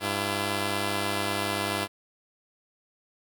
5% pulse tone pair together, 100.55 / 338.2 Hz, G2 / E4, +44 / +44 cents, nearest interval octave + major sixth, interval 2100 cents, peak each -18 dBFS, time 0-1.88 s, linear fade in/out 50 ms, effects none

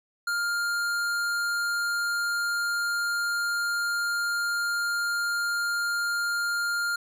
sine tone with tanh clipping, 1404 Hz, F6, 9 cents sharp, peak -27 dBFS, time 0.27-6.96 s, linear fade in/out 5 ms, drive 18 dB, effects none

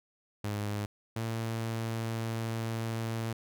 sawtooth tone pair in turn, 103.83 / 113.35 Hz, G#2 / A#2, 0 / -48 cents, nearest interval major second, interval 152 cents, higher second, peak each -28 dBFS, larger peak neither, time 0.44-0.86 / 1.16-3.33 s, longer second, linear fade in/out 5 ms, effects none

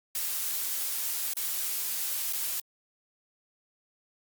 blue noise with dropouts, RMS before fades -31 dBFS, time 0.15-2.6 s, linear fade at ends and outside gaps 2 ms, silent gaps 1.335-1.368 / 2.327-2.332 s, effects Opus 48 kbps

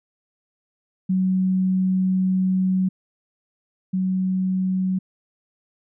sine tone pair in turn, 186.9 / 186.9 Hz, F#3 / F#3, +18 / +18 cents, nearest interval unison, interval 0 cents, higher neither, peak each -17 / -19 dBFS, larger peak first, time 1.09-2.89 / 3.93-4.99 s, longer first, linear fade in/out 10 ms, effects none

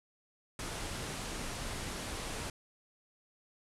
pink low-pass noise, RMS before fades -40 dBFS, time 0.59-2.5 s, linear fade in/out 2 ms, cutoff 11000 Hz, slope 48 dB/octave, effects none

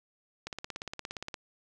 click train, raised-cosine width 0.2 ms, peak -20 dBFS, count 16, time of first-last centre 0.47-1.342 s, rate 17.2 Hz, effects none

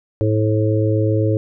harmonic tone, 107.9 Hz, A2, 33 cents flat, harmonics 1 / 3 / 4 / 5, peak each -16 / -21 / -22 / -23 dBFS, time 0.21-1.37 s, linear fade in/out 0 ms, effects none

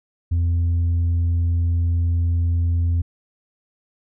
sine tone with tanh clipping, 85.1 Hz, F2, 44 cents flat, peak -17 dBFS, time 0.31-3.02 s, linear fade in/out 10 ms, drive 2 dB, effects none

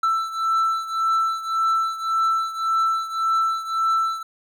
triangle beating tone pair, 1328 / 1329.8 Hz, E6 / E6, +12 / +15 cents, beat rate 1.8 Hz, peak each -19 / -23 dBFS, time 0.03-4.23 s, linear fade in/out 5 ms, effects none

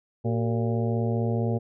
harmonic tone with a mistuned harmonic, 115.2 Hz, A#2, 20 cents flat, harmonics 1 / 2 / 3 / 4 / 5 / 6 / 7, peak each -25 / -29 / -33 / -32 / -36 / -38 / -42 dBFS, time 0.24-1.59 s, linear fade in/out 20 ms, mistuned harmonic 3, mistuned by +150 cents, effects none

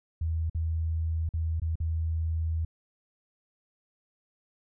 sine tone with dropouts, 81 Hz, E2, 30 cents flat, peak -26 dBFS, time 0.21-2.65 s, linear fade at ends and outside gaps 5 ms, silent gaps 0.498-0.547 / 1.291-1.337 / 1.599-1.618 / 1.756-1.801 s, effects none

